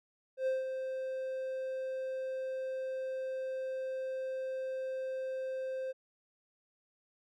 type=tone with ADSR envelope; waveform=triangle; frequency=523.3 Hz; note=C5; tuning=in tune; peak=-26 dBFS; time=0.37-5.93 s; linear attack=97 ms; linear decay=170 ms; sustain=-7 dB; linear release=24 ms; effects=none